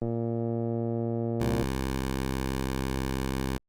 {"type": "click train", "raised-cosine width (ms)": 2, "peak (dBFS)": -18, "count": 187, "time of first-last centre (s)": [0.02, 1.623], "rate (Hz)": 116}
{"type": "tone with vibrato", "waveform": "10% pulse", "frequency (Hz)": 66.1, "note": "C2", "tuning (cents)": 18, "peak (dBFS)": -20, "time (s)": [1.4, 3.58], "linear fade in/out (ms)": 5, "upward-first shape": "square", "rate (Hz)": 11, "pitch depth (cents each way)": 9}
{"effects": ["Opus 24 kbps"]}